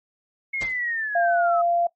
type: linear sweep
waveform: sine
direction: down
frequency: 2187 to 1263 Hz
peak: -24 dBFS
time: 0.53-1.62 s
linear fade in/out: 10 ms
type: noise with exponential decay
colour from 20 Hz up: pink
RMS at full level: -31 dBFS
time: 0.61-0.82 s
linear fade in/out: 1 ms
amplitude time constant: 45 ms
type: tone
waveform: sine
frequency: 690 Hz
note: F5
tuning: 21 cents flat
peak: -18 dBFS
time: 1.15-1.87 s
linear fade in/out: 5 ms
effects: noise-tail reverb RT60 0.1 s tail -19 dB re dry + MP3 32 kbps